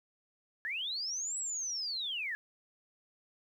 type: linear two-way sweep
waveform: sine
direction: up then down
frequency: 1661.2 to 7902 to 1661.2 Hz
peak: -34 dBFS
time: 0.65-2.35 s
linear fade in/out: 0 ms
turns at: 1.38 s
effects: 11-bit